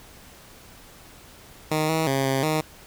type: tone with pitch steps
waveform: 10% pulse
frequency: 155.3 / 160 / 135.5 / 134.3 / 155.7 Hz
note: D#3 / D#3 / C#3 / C3 / D#3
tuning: -3 / +49 / -39 / +46 / +2 cents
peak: -13 dBFS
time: 1.71-2.61 s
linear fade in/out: 5 ms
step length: 180 ms
effects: pink hiss -48 dBFS RMS until 2.86 s